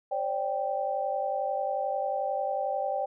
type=chord; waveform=sine; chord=C suspended second; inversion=none; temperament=equal with one note detuned; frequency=536.1 / 587.3 / 784 Hz; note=C5 / D5 / G5; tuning=+42 / 0 / 0 cents; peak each=-33 / -32 / -30 dBFS; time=0.11-3.06 s; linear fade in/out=10 ms; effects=none